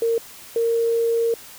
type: tone pair in turn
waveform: sine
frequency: 460 / 461.8 Hz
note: A#4 / A#4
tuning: -23 / -16 cents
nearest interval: unison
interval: 7 cents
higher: second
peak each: -17 dBFS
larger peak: neither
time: 0.02-0.18 / 0.56-1.34 s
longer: second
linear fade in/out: 2 ms
effects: white hiss -42 dBFS RMS until 1.58 s

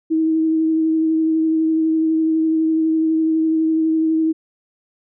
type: tone with vibrato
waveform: sine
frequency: 319.5 Hz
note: D#4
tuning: 46 cents sharp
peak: -14 dBFS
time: 0.1-4.33 s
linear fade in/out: 20 ms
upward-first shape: triangle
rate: 12 Hz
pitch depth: 18 cents each way
effects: none

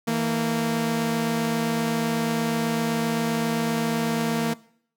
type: tone pair together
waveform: sawtooth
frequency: 162.63 / 230 Hz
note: E3 / A#3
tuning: -23 / -23 cents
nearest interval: tritone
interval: 600 cents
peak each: -25 / -19 dBFS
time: 0.07-4.54 s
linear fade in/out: 10 ms
effects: noise-tail reverb RT60 0.6 s tail -20 dB re dry

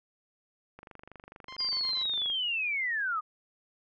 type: click train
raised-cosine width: 0.5 ms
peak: -32 dBFS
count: 38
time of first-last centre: 0.79-2.3 s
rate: 24.5 Hz
type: tone bursts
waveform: 15% pulse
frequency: 1046.5 Hz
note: C6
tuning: in tune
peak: -36 dBFS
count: 5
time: 1.48-2.033 s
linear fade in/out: 5 ms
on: 85 ms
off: 32 ms
type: linear sweep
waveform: sine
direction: down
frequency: 4897 to 1200 Hz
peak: -28 dBFS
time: 1.58-3.21 s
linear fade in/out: 20 ms
effects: resampled to 16000 Hz

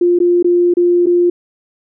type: tone with dropouts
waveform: sine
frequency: 350.8 Hz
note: F4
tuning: 8 cents sharp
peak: -8 dBFS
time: 0.01-1.3 s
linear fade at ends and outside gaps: 5 ms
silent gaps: 0.189-0.201 / 0.427-0.444 / 0.739-0.769 / 1.06-1.067 s
effects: none

